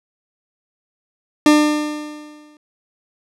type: tone with exponential decay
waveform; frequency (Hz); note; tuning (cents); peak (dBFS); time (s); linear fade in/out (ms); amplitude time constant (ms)
40% pulse; 300; D4; +37; -6; 1.46-2.57; 2; 240
effects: low-pass 9000 Hz 12 dB/octave